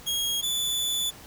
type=tone pair in turn; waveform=sawtooth; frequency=3279 / 3474 Hz; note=G#7 / A7; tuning=-23 / -23 cents; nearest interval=minor second; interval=100 cents; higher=second; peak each=-22 dBFS; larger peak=neither; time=0.06-0.42 / 0.42-1.11 s; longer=second; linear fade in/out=20 ms; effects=pink hiss -47 dBFS RMS until 1.26 s